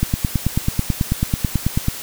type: click train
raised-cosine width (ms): 5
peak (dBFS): -4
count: 18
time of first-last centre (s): 0.03-1.884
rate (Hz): 9.17
effects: white hiss -31 dBFS RMS until 2.02 s